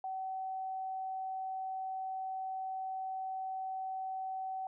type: tone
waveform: sine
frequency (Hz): 760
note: F#5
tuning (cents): +46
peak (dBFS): -36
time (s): 0.04-4.67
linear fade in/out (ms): 2
effects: none